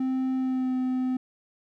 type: tone with pitch glide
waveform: triangle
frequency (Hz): 260.6 to 256.1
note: C4 to C4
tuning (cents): -7 to -37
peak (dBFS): -22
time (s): 0-1.17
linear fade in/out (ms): 5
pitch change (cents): -30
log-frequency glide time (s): 0.36-0.75
effects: none